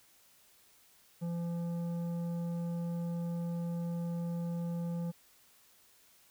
sine tone with tanh clipping, 170.6 Hz, F3, 40 cents flat, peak -35 dBFS, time 1.21-5.12 s, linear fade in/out 20 ms, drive 10 dB, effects white hiss -64 dBFS RMS until 6.3 s

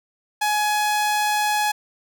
sawtooth tone, 841 Hz, G#5, 22 cents sharp, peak -15 dBFS, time 0.41-1.72 s, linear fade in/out 10 ms, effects none

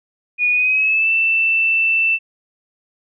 sine tone with pitch glide, 2457 to 2664 Hz, D#7 to E7, -22 to +18 cents, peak -13 dBFS, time 0.38-2.19 s, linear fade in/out 50 ms, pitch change +140 cents, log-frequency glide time 0.51-1.11 s, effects none

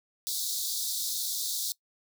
pink high-pass noise, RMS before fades -32 dBFS, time 0.27-1.72 s, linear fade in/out 0 ms, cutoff 3600 Hz, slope 96 dB/octave, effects noise-tail reverb RT60 0.1 s tail -22 dB re dry

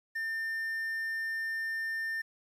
triangle tone with quantisation, 1800 Hz, A6, 39 cents sharp, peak -30 dBFS, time 0.15-2.22 s, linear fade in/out 10 ms, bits 10, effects none

